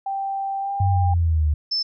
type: tone with pitch glide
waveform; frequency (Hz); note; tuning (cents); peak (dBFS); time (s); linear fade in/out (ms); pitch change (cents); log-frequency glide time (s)
sine; 784 to 796.8; G5 to G5; 0 to +28; -23; 0.06-1.14; 5; +28; 0.6-0.72
type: linear sweep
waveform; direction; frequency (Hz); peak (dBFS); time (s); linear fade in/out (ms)
sine; down; 98 to 73.42; -16; 0.8-1.54; 5
type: tone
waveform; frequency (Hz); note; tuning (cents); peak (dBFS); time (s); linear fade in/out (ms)
sine; 5274; E8; 0; -20; 1.71-1.83; 10
effects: none